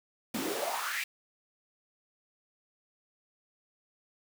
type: noise with high-pass filter sweep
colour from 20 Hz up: pink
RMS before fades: -34 dBFS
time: 0.34-1.04 s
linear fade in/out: 5 ms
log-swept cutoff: 210 to 2400 Hz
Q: 5
effects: none